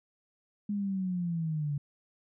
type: linear sweep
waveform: sine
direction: down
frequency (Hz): 207.7 to 141.3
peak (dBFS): -29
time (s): 0.69-1.78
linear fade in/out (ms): 5
effects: none